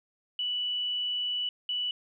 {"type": "tone bursts at uneven times", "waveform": "sine", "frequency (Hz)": 2960, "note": "F#7", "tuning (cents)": 0, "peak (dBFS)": -28, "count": 2, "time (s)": [[0.39, 1.49], [1.69, 1.91]], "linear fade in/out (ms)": 2, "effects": []}